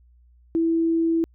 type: tone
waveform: sine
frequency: 329.6 Hz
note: E4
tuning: in tune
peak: -18 dBFS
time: 0.55-1.24 s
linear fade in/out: 0 ms
effects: added 60 Hz sine -52 dBFS peak until 1.34 s